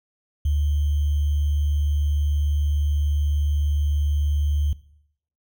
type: tone with sample-and-hold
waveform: sine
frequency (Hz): 73.42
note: D2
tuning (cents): 0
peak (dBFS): -18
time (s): 0.45-4.73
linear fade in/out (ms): 5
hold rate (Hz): 3150
effects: noise-tail reverb RT60 0.7 s tail -19 dB re dry